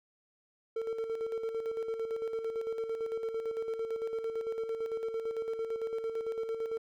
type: tone with tremolo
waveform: triangle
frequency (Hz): 450.8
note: A4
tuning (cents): +42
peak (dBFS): -29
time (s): 0.76-6.78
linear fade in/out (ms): 5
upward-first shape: square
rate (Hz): 8.9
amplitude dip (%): 50
effects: none